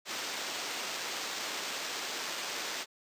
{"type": "noise with sample-and-hold", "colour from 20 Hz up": "white", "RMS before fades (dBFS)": -37, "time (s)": [0.05, 2.86], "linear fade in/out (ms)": 50, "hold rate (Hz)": 11025, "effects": ["high-pass 300 Hz 12 dB/octave", "resampled to 32000 Hz"]}